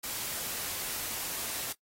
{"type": "noise", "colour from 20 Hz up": "white", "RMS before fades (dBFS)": -36, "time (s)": [0.03, 1.73], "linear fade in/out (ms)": 10, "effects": ["noise-tail reverb RT60 0.1 s tail -20 dB re dry", "AAC 48 kbps"]}